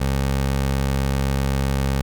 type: tone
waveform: 20% pulse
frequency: 67.8 Hz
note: C#2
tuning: 38 cents flat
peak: -14 dBFS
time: 0-2.02 s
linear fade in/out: 10 ms
effects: none